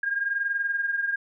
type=tone pair together; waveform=sine; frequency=1616 / 1636.7 Hz; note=G#6 / G#6; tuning=-48 / -26 cents; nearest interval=unison; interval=22 cents; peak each=-25 / -31 dBFS; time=0.03-1.16 s; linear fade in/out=5 ms; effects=none